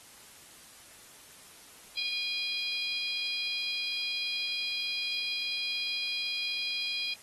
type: harmonic tone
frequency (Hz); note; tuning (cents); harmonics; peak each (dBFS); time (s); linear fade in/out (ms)
814; G#5; -35; 3 / 4 / 5 / 6; -35 / -36 / -37 / -38; 1.97-7.14; 5
effects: white hiss -53 dBFS RMS until 7.22 s + AAC 32 kbps